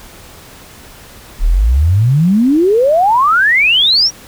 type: exponential sweep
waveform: sine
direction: up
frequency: 33.68 to 5820 Hz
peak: -7 dBFS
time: 1.39-4.11 s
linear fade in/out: 50 ms
effects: pink hiss -37 dBFS RMS until 4.27 s